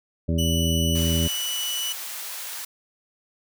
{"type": "harmonic tone", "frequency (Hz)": 82.41, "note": "E2", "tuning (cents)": 0, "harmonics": [1, 2, 3, 4, 5, 7], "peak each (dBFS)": [-23, -25, -28, -34, -35, -34], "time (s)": [0.28, 1.28], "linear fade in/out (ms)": 10}
{"type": "tone", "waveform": "sawtooth", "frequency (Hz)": 2960, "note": "F#7", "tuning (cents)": 0, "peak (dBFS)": -23, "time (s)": [0.38, 1.93], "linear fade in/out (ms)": 10}
{"type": "high-pass noise", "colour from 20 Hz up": "white", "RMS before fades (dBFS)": -34, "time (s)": [0.95, 2.65], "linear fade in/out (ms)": 5, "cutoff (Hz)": 740, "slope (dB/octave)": 12}
{"effects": []}